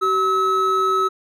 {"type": "tone pair together", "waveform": "triangle", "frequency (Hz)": [381.5, 1291], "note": ["G4", "E6"], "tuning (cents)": [-47, -37], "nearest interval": "octave + major sixth", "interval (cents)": 2110, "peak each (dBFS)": [-20, -15], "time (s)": [0.01, 1.09], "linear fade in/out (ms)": 20, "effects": []}